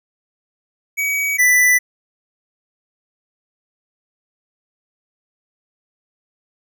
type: tone pair in turn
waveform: square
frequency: 2268 / 1985.5 Hz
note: C#7 / B6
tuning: +39 / +9 cents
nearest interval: major second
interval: 230 cents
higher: first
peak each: -18 / -11 dBFS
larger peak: second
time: 0.97-1.38 / 1.38-1.79 s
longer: neither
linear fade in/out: 20 ms
effects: none